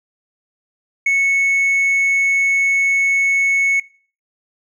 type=tone with hard clipping; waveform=triangle; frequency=2206 Hz; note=C#7; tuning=9 cents flat; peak=-11 dBFS; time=1.06-3.8 s; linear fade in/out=5 ms; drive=1 dB; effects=noise-tail reverb RT60 0.4 s tail -20 dB re dry